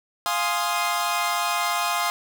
sawtooth chord, F minor seventh, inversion none, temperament equal, 698.5 / 830.6 / 1046.5 / 1244.5 Hz, F5 / Ab5 / C6 / Eb6, 0 / 0 / 0 / 0 cents, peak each -24 / -26 / -23 / -24 dBFS, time 0.26-2.1 s, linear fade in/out 0 ms, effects none

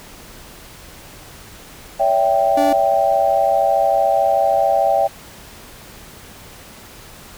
sine chord, C# diminished, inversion none, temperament equal with one note detuned, 566 / 659.3 / 784 Hz, C#5 / E5 / G5, +36 / 0 / 0 cents, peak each -19 / -17 / -16 dBFS, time 1.99-5.08 s, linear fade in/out 20 ms
45% pulse tone, 289.9 Hz, D4, 22 cents flat, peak -19 dBFS, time 2.57-2.73 s, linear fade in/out 5 ms
effects pink hiss -40 dBFS RMS until 7.37 s

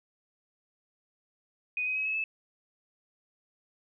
sine tone with pitch steps, 2489 / 2519 / 2550 / 2581 / 2613 Hz, D#7 / D#7 / D#7 / E7 / E7, 0 / +21 / +42 / -37 / -16 cents, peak -28 dBFS, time 1.77-2.24 s, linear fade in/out 2 ms, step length 94 ms, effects none

